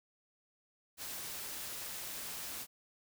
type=noise; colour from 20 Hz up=white; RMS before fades=-43 dBFS; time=0.97-2.67 s; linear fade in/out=50 ms; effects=none